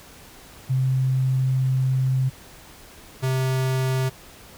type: tone pair in turn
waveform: sine / square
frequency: 130.81 / 130.81 Hz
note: C3 / C3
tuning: 0 / 0 cents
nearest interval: unison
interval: 0 cents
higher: neither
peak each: -18 / -21 dBFS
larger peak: first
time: 0.69-2.3 / 3.22-4.1 s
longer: first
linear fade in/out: 20 ms
effects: pink hiss -46 dBFS RMS until 4.57 s